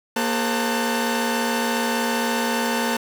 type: tone cluster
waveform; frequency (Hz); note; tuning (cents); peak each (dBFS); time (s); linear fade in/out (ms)
sawtooth; 234.6 / 414.2 / 536 / 895 / 1503; A#3 / G#4 / C5 / A5 / F#6; +11 / -5 / +42 / +29 / +27; -20 / -27 / -26 / -22 / -27; 0.16-2.97; 5
effects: none